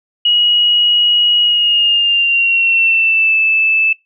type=tone with pitch glide; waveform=sine; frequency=2900 to 2629 Hz; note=F#7 to E7; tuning=-35 to -5 cents; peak=-9 dBFS; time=0.25-3.93 s; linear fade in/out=5 ms; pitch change=-170 cents; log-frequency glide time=1.43-3.35 s; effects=noise-tail reverb RT60 0.2 s tail -22 dB re dry